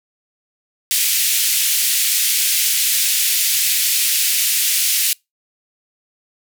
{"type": "band-pass noise", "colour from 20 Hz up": "white", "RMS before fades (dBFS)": -17, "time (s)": [0.91, 5.13], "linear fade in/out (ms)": 0, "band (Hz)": [2200, 16000], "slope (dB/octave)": 24, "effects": ["noise-tail reverb RT60 0.2 s tail -26 dB re dry"]}